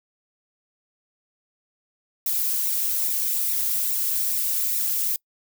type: noise with flanger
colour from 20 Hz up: violet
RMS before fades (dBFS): -24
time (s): 2.26-5.16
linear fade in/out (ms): 2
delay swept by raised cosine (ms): 0.62 to 3.22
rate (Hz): 2.4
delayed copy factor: -0.65
effects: noise-tail reverb RT60 0.1 s tail -26 dB re dry